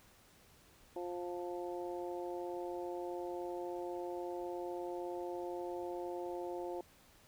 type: harmonic tone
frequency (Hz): 176.2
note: F3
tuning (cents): +16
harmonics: 2 / 3 / 4 / 5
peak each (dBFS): -41 / -45 / -47 / -49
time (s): 0.96-6.81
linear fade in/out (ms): 2
effects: pink hiss -64 dBFS RMS until 7.27 s